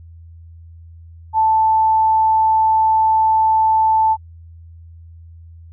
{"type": "tone", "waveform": "sine", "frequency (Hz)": 880, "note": "A5", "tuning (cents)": 0, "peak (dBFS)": -11, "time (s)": [1.33, 4.17], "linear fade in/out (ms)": 50, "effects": ["added 83 Hz sine -37 dBFS peak until 5.72 s"]}